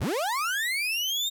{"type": "linear sweep", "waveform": "35% pulse", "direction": "up", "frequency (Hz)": [36.52, 3729], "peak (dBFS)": -24, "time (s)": [0, 1.3], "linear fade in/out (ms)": 20, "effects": []}